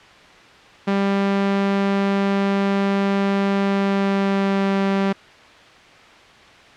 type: tone with pitch glide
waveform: sawtooth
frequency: 197.7 to 195.66 Hz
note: G3 to G3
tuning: +15 to -3 cents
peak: -13 dBFS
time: 0.87-5.13 s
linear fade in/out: 10 ms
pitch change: -18 cents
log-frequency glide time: 3.62-4.81 s
effects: white hiss -45 dBFS RMS until 6.76 s + low-pass 3000 Hz 12 dB/octave